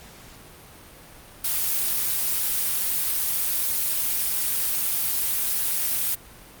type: noise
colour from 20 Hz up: blue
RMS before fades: -24 dBFS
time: 1.44-6.15 s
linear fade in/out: 5 ms
effects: pink hiss -46 dBFS RMS until 6.6 s + Opus 48 kbps